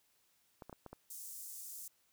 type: clicks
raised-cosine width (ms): 1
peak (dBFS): -34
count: 5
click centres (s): 0.622 / 0.696 / 0.728 / 0.863 / 0.93
type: high-pass noise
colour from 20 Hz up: pink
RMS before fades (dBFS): -48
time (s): 1.1-1.88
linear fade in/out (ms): 5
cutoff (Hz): 7100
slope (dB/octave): 24
effects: white hiss -74 dBFS RMS until 2.12 s